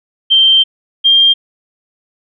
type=tone pair in turn; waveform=sine; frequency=3139 / 3196 Hz; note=G7 / G7; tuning=+2 / +33 cents; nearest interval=unison; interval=31 cents; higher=second; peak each=-5 dBFS; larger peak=neither; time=0.3-0.64 / 1.04-1.34 s; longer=first; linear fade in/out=20 ms; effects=none